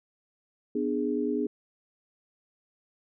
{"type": "chord", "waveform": "sine", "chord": "G# diminished", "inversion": "first", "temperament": "just", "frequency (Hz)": [249.2, 299, 415.3], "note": ["B3", "D4", "G#4"], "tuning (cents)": [16, 31, 0], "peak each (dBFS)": -30, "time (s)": [0.75, 1.47], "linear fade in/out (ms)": 5, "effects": []}